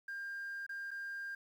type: tone with dropouts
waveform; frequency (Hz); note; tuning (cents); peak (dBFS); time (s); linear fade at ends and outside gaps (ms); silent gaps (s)
sine; 1600; G6; +35; -38; 0.08-1.35; 5; 0.665-0.692 / 0.908-0.913
effects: tanh soft clip ceiling -38 dBFS + 11-bit